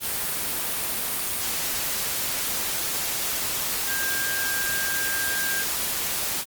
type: tone in noise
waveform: sine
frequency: 1598 Hz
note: G6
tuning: 33 cents sharp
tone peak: -27 dBFS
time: 3.86-5.66 s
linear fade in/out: 50 ms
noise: white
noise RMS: -27 dBFS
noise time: 0-6.45 s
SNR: -3 dB
effects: Opus 32 kbps